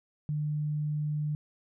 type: tone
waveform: sine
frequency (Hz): 150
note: D3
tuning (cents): +37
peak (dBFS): -28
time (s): 0.29-1.35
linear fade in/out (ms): 0
effects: none